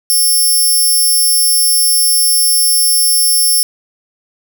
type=tone; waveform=5% pulse; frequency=5400 Hz; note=E8; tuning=41 cents sharp; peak=-3 dBFS; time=0.1-3.63 s; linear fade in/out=0 ms; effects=none